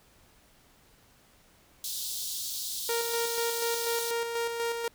pink high-pass noise, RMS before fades -35 dBFS, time 1.84-4.11 s, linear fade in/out 2 ms, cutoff 3500 Hz, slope 48 dB/octave
sawtooth tone with tremolo, 466.2 Hz, A#4, in tune, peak -24 dBFS, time 2.89-4.88 s, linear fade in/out 2 ms, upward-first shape square, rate 4.1 Hz, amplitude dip 40%
effects pink hiss -61 dBFS RMS until 4.94 s

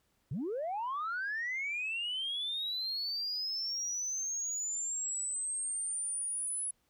sine linear sweep, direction up, 110 to 10260 Hz, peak -32 dBFS, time 0.31-6.71 s, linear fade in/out 5 ms, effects tanh soft clip ceiling -30 dBFS + pink hiss -75 dBFS RMS until 6.89 s

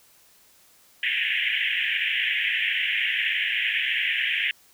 pink band-pass noise, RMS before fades -25 dBFS, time 1.03-4.51 s, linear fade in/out 2 ms, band 1700 to 3200 Hz, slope 96 dB/octave, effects white hiss -57 dBFS RMS until 4.73 s

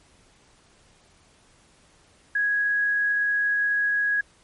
sine tone, 1661.2 Hz, G#6, in tune, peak -20 dBFS, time 2.35-4.21 s, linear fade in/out 5 ms, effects pink hiss -58 dBFS RMS until 4.43 s + MP3 48 kbps

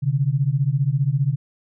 sine beating tone pair, 130.9 / 145.9 Hz, C3 / D3, +1 / -11 cents, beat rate 15 Hz, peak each -20 dBFS, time 0.02-1.36 s, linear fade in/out 20 ms, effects none

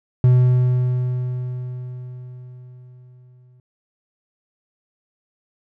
triangle tone with exponential decay, 125.3 Hz, B2, 25 cents sharp, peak -7 dBFS, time 0.24-3.6 s, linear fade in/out 2 ms, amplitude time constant 730 ms, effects none

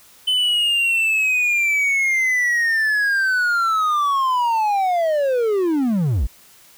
triangle linear sweep, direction down, 3041 to 43.65 Hz, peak -14 dBFS, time 0.27-6.27 s, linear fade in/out 10 ms, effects white hiss -49 dBFS RMS until 6.77 s

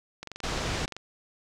click train, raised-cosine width 0.2 ms, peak -21 dBFS, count 18, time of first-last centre 0.23-0.966 s, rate 23.1 Hz
pink low-pass noise, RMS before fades -31 dBFS, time 0.43-0.86 s, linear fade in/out 10 ms, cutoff 6900 Hz, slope 24 dB/octave
effects none

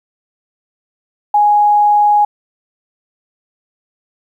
sine tone, 830.6 Hz, G#5, in tune, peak -7 dBFS, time 1.34-2.25 s, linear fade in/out 5 ms, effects 8-bit

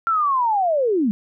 sine linear sweep, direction down, 1374 to 196 Hz, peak -16 dBFS, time 0.07-1.11 s, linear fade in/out 0 ms, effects none

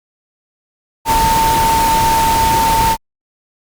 sine tone in noise, 901 Hz, A5, 41 cents sharp, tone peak -11 dBFS, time 1.05-2.97 s, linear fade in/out 50 ms, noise pink, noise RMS -18 dBFS, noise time 1.05-2.97 s, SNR +4 dB, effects Opus 48 kbps

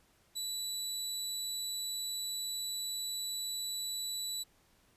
25% pulse tone, 3951 Hz, B7, in tune, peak -32 dBFS, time 0.35-4.44 s, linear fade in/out 20 ms, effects pink hiss -68 dBFS RMS until 4.96 s + resampled to 32000 Hz

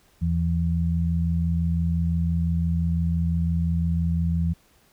sine tone pair together, 81.84 / 167.7 Hz, E2 / E3, -12 / +30 cents, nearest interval octave, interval 1242 cents, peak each -23 dBFS, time 0.21-4.54 s, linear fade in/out 20 ms, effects pink hiss -60 dBFS RMS until 4.92 s

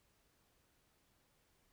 silence, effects pink hiss -75 dBFS RMS until 1.72 s

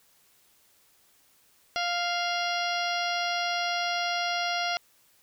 harmonic tone with a mistuned harmonic, 698.5 Hz, F5, in tune, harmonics 1 / 2 / 3 / 4 / 5 / 6 / 7 / 8, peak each -30 / -33 / -35 / -36 / -37 / -38 / -38 / -39 dBFS, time 1.76-4.77 s, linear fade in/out 0 ms, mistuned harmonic 5, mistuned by -72 cents, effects white hiss -63 dBFS RMS until 5.22 s

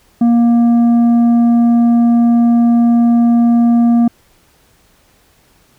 sine tone with tanh clipping, 235.4 Hz, A#3, 17 cents sharp, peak -8 dBFS, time 0.21-4.08 s, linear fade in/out 5 ms, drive 6 dB, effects pink hiss -52 dBFS RMS until 5.78 s

